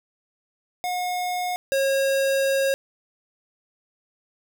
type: tone pair in turn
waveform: square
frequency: 722 / 543.2 Hz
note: F#5 / C#5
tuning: -43 / -35 cents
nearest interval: perfect fourth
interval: 492 cents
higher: first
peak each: -25 / -20 dBFS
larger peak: second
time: 0.84-1.56 / 1.72-2.74 s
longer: second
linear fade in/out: 0 ms
effects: none